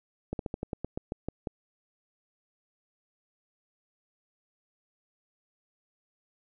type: slowing click train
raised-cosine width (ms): 2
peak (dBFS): -19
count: 11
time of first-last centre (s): 0.33-1.472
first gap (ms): 62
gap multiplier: 1.13
effects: none